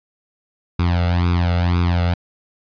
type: tone with flanger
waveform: sawtooth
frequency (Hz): 87.4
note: F2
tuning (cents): +2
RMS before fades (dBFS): -17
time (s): 0.79-2.14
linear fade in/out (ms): 5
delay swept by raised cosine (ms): 0.81 to 1.47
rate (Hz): 2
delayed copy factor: +1
effects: resampled to 11025 Hz